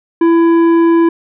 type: tone with tanh clipping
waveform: sine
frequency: 333.9 Hz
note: E4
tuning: 22 cents sharp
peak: -8 dBFS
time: 0.21-1.09 s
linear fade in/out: 5 ms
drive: 10 dB
effects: none